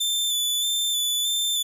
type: tone with vibrato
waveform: sawtooth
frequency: 3520 Hz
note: A7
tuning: in tune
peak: -19 dBFS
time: 0-1.63 s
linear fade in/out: 10 ms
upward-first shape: square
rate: 1.6 Hz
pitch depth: 22 cents each way
effects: 9-bit